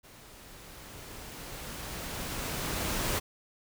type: noise with level ramp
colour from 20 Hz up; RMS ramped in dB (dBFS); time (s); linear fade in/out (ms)
pink; -53 to -30; 0.03-3.2; 20
effects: none